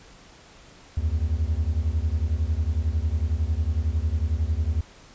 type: beating tone pair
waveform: triangle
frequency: 73.42 / 84.42 Hz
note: D2 / E2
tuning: 0 / +42 cents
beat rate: 11 Hz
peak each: -22 / -23 dBFS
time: 0.97-4.81 s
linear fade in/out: 5 ms
effects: pink hiss -50 dBFS RMS until 5.14 s + resampled to 16000 Hz